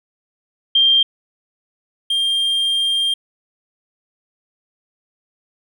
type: tone pair in turn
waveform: sine / triangle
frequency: 3182 / 3197 Hz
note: G7 / G7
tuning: +25 / +33 cents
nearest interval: unison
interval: 8 cents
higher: second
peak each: -10 / -14 dBFS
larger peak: first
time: 0.75-1.03 / 2.1-3.14 s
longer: second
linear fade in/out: 5 ms
effects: none